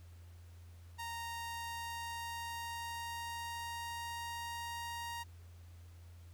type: tone with pitch glide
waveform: sawtooth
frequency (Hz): 929 to 937.1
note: A#5 to A#5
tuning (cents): -6 to +9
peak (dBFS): -37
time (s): 0.98-5.24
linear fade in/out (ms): 20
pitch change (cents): +15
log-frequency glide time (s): 1.12-4.9
effects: added 86 Hz sine -52 dBFS peak until 6.33 s + pink hiss -67 dBFS RMS until 6.33 s